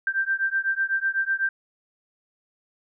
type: beating tone pair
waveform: sine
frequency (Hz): 1568 / 1576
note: G6 / G6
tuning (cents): 0 / +9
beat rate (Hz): 8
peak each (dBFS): -25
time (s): 0.07-1.49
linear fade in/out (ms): 2
effects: none